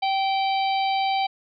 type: harmonic tone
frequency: 777 Hz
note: G5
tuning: 16 cents flat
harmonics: 1 / 3 / 4 / 5 / 6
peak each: -21 / -31 / -33 / -35 / -37 dBFS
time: 0.02-1.27 s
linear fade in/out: 10 ms
effects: none